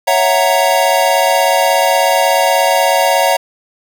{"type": "chord", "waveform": "square", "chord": "F# dominant seventh", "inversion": "second", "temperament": "equal with one note detuned", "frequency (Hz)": [554.4, 663.5, 740, 932.3], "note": ["C#5", "E5", "F#5", "A#5"], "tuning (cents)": [0, 11, 0, 0], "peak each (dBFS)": -16, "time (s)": [0.07, 3.37], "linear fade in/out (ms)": 10, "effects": []}